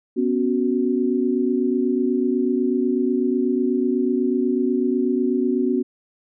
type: chord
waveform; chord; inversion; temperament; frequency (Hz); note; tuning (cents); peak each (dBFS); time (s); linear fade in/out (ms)
sine; B suspended second; none; equal with one note detuned; 246.9 / 275 / 370; B3 / C#4 / F#4; 0 / -14 / 0; -21 / -23 / -22; 0.16-5.83; 20
effects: none